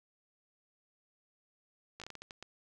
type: slowing click train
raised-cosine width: 0.2 ms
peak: -28 dBFS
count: 9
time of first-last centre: 2-2.426 s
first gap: 16 ms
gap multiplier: 1.33
effects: none